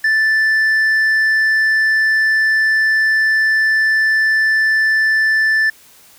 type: tone with tanh clipping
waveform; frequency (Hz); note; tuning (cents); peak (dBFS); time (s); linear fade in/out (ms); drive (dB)
triangle; 1760; A6; 0; -12; 0.04-5.7; 5; 8
effects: white hiss -46 dBFS RMS until 6.18 s